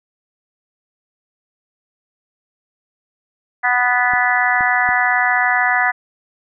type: harmonic tone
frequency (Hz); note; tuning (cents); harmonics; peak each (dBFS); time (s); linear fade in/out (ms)
246.9; B3; 0; 3 / 4 / 5 / 6 / 7 / 8; -19 / -23 / -24 / -22 / -18 / -19; 3.63-5.92; 20
type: clicks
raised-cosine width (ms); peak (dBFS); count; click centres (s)
3; -20; 3; 4.136 / 4.608 / 4.89
effects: none